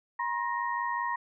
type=tone cluster; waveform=sine; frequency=960 / 1065 / 1865 Hz; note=B5 / C6 / A#6; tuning=-49 / +30 / 0 cents; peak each=-31 / -34 / -35 dBFS; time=0.19-1.16 s; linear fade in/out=5 ms; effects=none